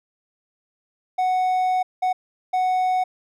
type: tone bursts at uneven times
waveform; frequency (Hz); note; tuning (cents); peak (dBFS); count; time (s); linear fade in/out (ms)
triangle; 740; F#5; 0; -16; 3; 1.18-1.83 / 2.02-2.13 / 2.53-3.04; 10
effects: none